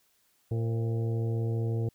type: harmonic tone with a mistuned harmonic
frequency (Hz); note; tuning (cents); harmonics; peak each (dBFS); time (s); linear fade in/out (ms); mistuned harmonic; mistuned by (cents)
114.1; A#2; -37; 1 / 2 / 3 / 4 / 5 / 6 / 7; -27 / -41 / -39 / -38 / -49 / -50 / -54; 0.51-1.89; 5; 5; -120
effects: white hiss -69 dBFS RMS until 1.94 s